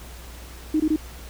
sine tone bursts, 310 Hz, D#4, 6 cents flat, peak -17 dBFS, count 3, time 0.74-0.962 s, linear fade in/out 5 ms, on 60 ms, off 21 ms, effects added 60 Hz sine -39 dBFS peak until 1.29 s + pink hiss -44 dBFS RMS until 1.29 s

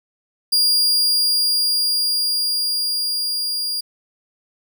40% pulse tone with level ramp, 4820 Hz, D8, 44 cents sharp, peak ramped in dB -12 to -20 dBFS, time 0.52-3.81 s, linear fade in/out 10 ms, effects none

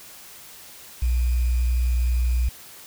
sine tone with sample-and-hold, 60.7 Hz, B1, 29 cents flat, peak -18 dBFS, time 1.02-2.49 s, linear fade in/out 5 ms, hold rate 2450 Hz, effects white hiss -44 dBFS RMS until 2.86 s

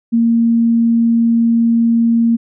sine tone, 231.3 Hz, A#3, 13 cents flat, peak -9 dBFS, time 0.12-2.37 s, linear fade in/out 20 ms, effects none

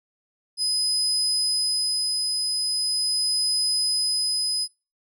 35% pulse tone with tremolo, 5020 Hz, D#8, 15 cents sharp, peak -18 dBFS, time 0.57-4.68 s, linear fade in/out 50 ms, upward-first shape sine, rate 0.41 Hz, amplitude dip 25%, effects noise-tail reverb RT60 0.3 s tail -21 dB re dry

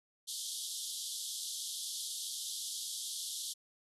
pink band-pass noise, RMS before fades -41 dBFS, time 0.27-3.54 s, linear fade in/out 20 ms, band 3200 to 12000 Hz, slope 96 dB/octave, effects none

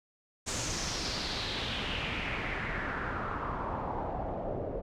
pink noise with low-pass filter sweep, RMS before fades -35 dBFS, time 0.46-4.82 s, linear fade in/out 20 ms, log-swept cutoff 7300 to 520 Hz, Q 3.3, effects none

